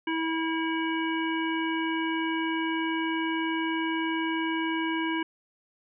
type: harmonic tone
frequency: 324.4 Hz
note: E4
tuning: 28 cents flat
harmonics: 1 / 3 / 5 / 7 / 9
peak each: -28 / -33 / -35 / -36 / -38 dBFS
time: 0.07-5.23 s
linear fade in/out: 5 ms
effects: none